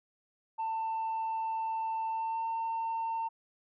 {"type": "tone with pitch glide", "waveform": "sine", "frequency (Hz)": [893, 906], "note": ["A5", "A#5"], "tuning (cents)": [25, -50], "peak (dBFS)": -29, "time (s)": [0.58, 3.29], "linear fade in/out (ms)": 20, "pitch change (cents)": 25, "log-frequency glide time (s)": [2.09, 2.48], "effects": ["tanh soft clip ceiling -29 dBFS"]}